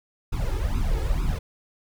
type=noise with flanger; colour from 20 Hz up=brown; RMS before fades=-24 dBFS; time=0.32-1.39 s; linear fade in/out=10 ms; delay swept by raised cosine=0.79 to 2.39 ms; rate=2.2 Hz; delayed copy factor=+0.95; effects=none